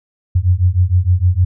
sine beating tone pair, 87.31 / 93.81 Hz, F2 / F#2, 0 / +24 cents, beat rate 6.5 Hz, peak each -13 dBFS, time 0.35-1.45 s, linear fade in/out 10 ms, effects none

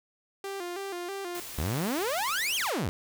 sawtooth tone with vibrato, 371.7 Hz, F#4, 8 cents sharp, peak -30 dBFS, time 0.44-1.4 s, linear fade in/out 2 ms, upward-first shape square, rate 3.1 Hz, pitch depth 98 cents each way
white noise, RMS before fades -41 dBFS, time 1.35-2.7 s, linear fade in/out 0 ms
sawtooth exponential two-way sweep, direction up then down, 67.3 to 3322 to 73.8 Hz, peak -24 dBFS, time 1.58-2.89 s, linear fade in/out 0 ms, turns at 2.56 s
effects none

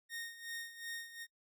sawtooth tone with tremolo, 1851 Hz, A#6, 13 cents flat, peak -37 dBFS, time 0.09-1.27 s, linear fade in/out 50 ms, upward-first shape sine, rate 2.7 Hz, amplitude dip 75%, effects noise-tail reverb RT60 0.1 s tail -24 dB re dry

